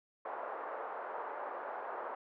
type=band-pass noise; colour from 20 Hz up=pink; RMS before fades=-42 dBFS; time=0.25-2.15 s; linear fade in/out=5 ms; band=510 to 1300 Hz; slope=24 dB/octave; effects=none